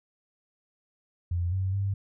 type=tone with pitch steps; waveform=sine; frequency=87.2 / 94.8 / 98.6 Hz; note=F2 / F#2 / G2; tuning=-2 / +43 / +11 cents; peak=-25 dBFS; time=1.31-1.94 s; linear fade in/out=5 ms; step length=210 ms; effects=none